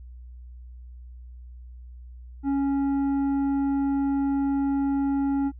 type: tone with tanh clipping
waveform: sine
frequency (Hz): 277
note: C#4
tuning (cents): -1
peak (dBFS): -23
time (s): 2.43-5.52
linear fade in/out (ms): 50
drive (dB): 8
effects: added 61 Hz sine -40 dBFS peak until 5.59 s